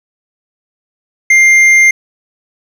triangle tone with hard clipping, 2100 Hz, C7, 6 cents sharp, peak -5 dBFS, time 1.3-1.91 s, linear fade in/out 5 ms, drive 9 dB, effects none

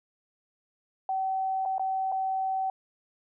sine tone with dropouts, 764 Hz, G5, 45 cents flat, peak -26 dBFS, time 1.09-2.7 s, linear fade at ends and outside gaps 2 ms, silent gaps 1.653-1.658 / 1.782-1.795 / 2.118-2.122 s, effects none

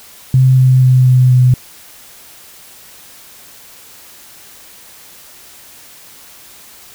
sine tone with pitch steps, 130 / 129.03 / 128.06 / 127.1 / 126.15 Hz, C3 / C3 / C3 / C3 / B2, -11 / -24 / -37 / -50 / +37 cents, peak -5 dBFS, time 0.34-1.54 s, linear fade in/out 2 ms, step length 240 ms, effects white hiss -39 dBFS RMS until 6.94 s

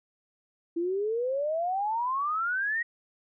sine exponential sweep, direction up, 329.6 to 1910 Hz, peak -26 dBFS, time 0.76-2.83 s, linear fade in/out 10 ms, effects none

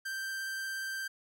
45% pulse tone with vibrato, 1568 Hz, G6, in tune, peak -35 dBFS, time 0.05-1.08 s, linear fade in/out 10 ms, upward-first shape triangle, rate 17 Hz, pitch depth 9 cents each way, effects none

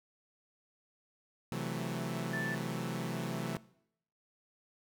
sawtooth chord, F# half-diminished seventh, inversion second, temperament equal, 130.81 / 164.81 / 185 / 220 Hz, C3 / E3 / F#3 / A3, 0 / 0 / 0 / 0 cents, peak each -36 / -36 / -38 / -38 dBFS, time 1.52-3.57 s, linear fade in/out 0 ms
sine tone, 1760 Hz, A6, in tune, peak -36 dBFS, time 2.33-2.55 s, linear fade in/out 5 ms
effects noise-tail reverb RT60 0.7 s tail -20 dB re dry

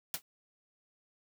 white noise with exponential decay, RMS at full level -30 dBFS, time 0.14-0.22 s, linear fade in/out 1 ms, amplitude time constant 16 ms, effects none

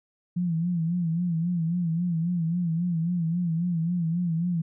sine tone with vibrato, 170 Hz, F3, 46 cents flat, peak -23 dBFS, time 0.36-4.62 s, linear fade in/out 10 ms, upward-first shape sine, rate 3.7 Hz, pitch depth 91 cents each way, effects none

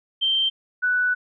sine tone pair in turn, 3136 / 1484.7 Hz, G7 / F#6, 0 / +6 cents, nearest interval octave + minor second, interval 1294 cents, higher first, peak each -18 dBFS, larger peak neither, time 0.21-0.5 / 0.82-1.15 s, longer second, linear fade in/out 20 ms, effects none

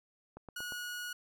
click train, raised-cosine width 1 ms, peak -33 dBFS, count 4, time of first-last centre 0.37-0.722 s, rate 8.52 Hz
sawtooth tone, 1454 Hz, F#6, 31 cents flat, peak -35 dBFS, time 0.56-1.13 s, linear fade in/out 5 ms
effects none

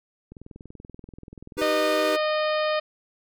click train, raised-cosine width 3 ms, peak -29 dBFS, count 28, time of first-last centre 0.32-1.618 s, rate 20.8 Hz
square chord, Eb augmented, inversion none, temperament equal, 311.1 / 392 / 493.9 Hz, Eb4 / G4 / B4, 0 / 0 / 0 cents, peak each -30 dBFS, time 1.57-2.17 s, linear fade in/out 20 ms
harmonic tone, 614 Hz, D#5, 23 cents flat, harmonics 1 / 2 / 3 / 4 / 5 / 6 / 7 / 8, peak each -23 / -29 / -33 / -35 / -37 / -39 / -40 / -41 dBFS, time 1.61-2.8 s, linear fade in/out 10 ms
effects none

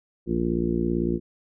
harmonic tone with a mistuned harmonic, 57.9 Hz, A#1, 11 cents flat, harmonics 1 / 2 / 3 / 4 / 5 / 6 / 7 / 8, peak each -32 / -37 / -28 / -28 / -32 / -26 / -37 / -38 dBFS, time 0.26-1.2 s, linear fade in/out 50 ms, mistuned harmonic 8, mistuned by +22 cents, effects none

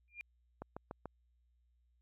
sine tone with exponential growth, 2403 Hz, D7, 39 cents sharp, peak -39 dBFS, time 0.08-0.21 s, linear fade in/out 0 ms, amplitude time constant 28 ms
click train, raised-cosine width 1 ms, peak -29 dBFS, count 4, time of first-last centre 0.62-1.057 s, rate 6.87 Hz
effects added 60 Hz sine -70 dBFS peak until 2.01 s + AAC 64 kbps

